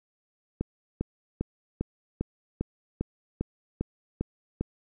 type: click train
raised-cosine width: 3 ms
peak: -15 dBFS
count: 11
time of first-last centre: 0.61-4.61 s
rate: 2.5 Hz
effects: none